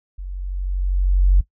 sine tone with level ramp, 46.25 Hz, F#1, in tune, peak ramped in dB -28 to -8 dBFS, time 0.18-1.41 s, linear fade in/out 10 ms, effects noise-tail reverb RT60 0.1 s tail -17 dB re dry + tanh soft clip ceiling -4 dBFS

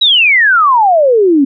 sine exponential sweep, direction down, 3951 to 263.9 Hz, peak -5 dBFS, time 0.01-1.45 s, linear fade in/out 10 ms, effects none

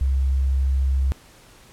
sine tone, 66.9 Hz, C2, 39 cents sharp, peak -17 dBFS, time 0.01-1.12 s, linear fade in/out 0 ms, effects pink hiss -50 dBFS RMS until 1.72 s + low-pass 12000 Hz 12 dB/octave

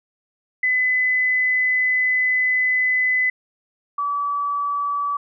sine tone pair in turn, 2012 / 1148.4 Hz, B6 / D6, +32 / -39 cents, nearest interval minor seventh, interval 971 cents, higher first, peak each -16 / -20 dBFS, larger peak first, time 0.63-3.3 / 3.98-5.17 s, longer first, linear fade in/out 5 ms, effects none

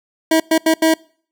25% pulse tone bursts at uneven times, 321.2 Hz, E4, 45 cents flat, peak -7 dBFS, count 4, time 0.31-0.4 / 0.51-0.58 / 0.66-0.74 / 0.82-0.94 s, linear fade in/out 5 ms, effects noise-tail reverb RT60 0.5 s tail -25 dB re dry

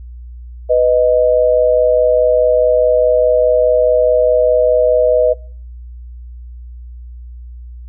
sine tone pair together, 497.5 / 622.3 Hz, B4 / D#5, +13 / 0 cents, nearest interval major third, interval 387 cents, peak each -11 dBFS, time 0.69-5.34 s, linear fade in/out 20 ms, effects noise-tail reverb RT60 0.5 s tail -24 dB re dry + added 60 Hz sine -29 dBFS peak until 7.88 s

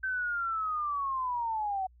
sine linear sweep, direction down, 1550 to 742 Hz, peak -29 dBFS, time 0.03-1.87 s, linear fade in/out 10 ms, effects added 60 Hz sine -56 dBFS peak until 2 s

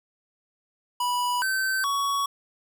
square tone with pitch steps, 981 / 1543 / 1120 Hz, B5 / G6 / C#6, -12 / -28 / +18 cents, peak -24 dBFS, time 1-2.26 s, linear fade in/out 5 ms, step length 420 ms, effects none

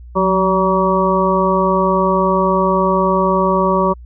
harmonic tone with a mistuned harmonic, 190 Hz, F#3, 46 cents sharp, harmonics 1 / 2 / 3 / 5 / 6, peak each -18 / -18 / -18 / -18 / -18 dBFS, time 0.15-3.94 s, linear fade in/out 20 ms, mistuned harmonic 1, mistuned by -59 cents, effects added 60 Hz sine -33 dBFS peak until 4.05 s

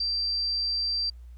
sine tone, 4699 Hz, D8, in tune, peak -25 dBFS, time 0-1.1 s, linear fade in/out 5 ms, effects added 60 Hz sine -42 dBFS peak until 1.37 s + pink hiss -69 dBFS RMS until 1.37 s

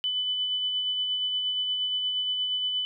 sine tone with tremolo, 3000 Hz, F#7, 23 cents sharp, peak -24 dBFS, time 0.04-2.85 s, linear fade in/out 0 ms, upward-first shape sine, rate 8.5 Hz, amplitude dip 30%, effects none

